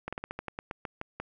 slowing click train, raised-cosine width 0.5 ms, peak -20 dBFS, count 12, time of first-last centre 0.08-1.2 s, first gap 46 ms, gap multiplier 1.15, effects none

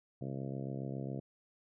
harmonic tone, 67.3 Hz, C2, 49 cents sharp, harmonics 2 / 3 / 4 / 5 / 6 / 7 / 8 / 9 / 10, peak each -40 / -44 / -46 / -48 / -50 / -51 / -52 / -53 / -54 dBFS, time 0.21-1.2 s, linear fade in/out 5 ms, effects none

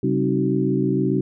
sine tone cluster, 135.2 / 193.1 / 268.6 / 315.3 / 376.9 Hz, C#3 / G3 / C4 / D#4 / F#4, -43 / -26 / +46 / +23 / +32 cents, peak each -24 dBFS, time 0.03-1.21 s, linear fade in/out 5 ms, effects none

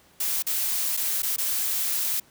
blue noise with dropouts, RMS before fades -26 dBFS, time 0.2-2.2 s, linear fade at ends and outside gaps 5 ms, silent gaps 0.424-0.466 / 0.968-0.972 / 1.222-1.23 / 1.363-1.381 s, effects pink hiss -57 dBFS RMS until 2.3 s + high-pass 80 Hz 12 dB/octave

